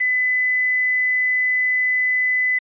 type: tone with quantisation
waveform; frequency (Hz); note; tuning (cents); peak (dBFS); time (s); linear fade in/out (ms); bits
sine; 2007; B6; +27; -16; 0-2.59; 10; 6
effects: resampled to 8000 Hz